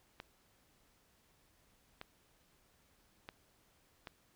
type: clicks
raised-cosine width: 0.3 ms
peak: -29 dBFS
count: 4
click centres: 0.201 / 2.014 / 3.289 / 4.072 s
effects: pink hiss -71 dBFS RMS until 4.35 s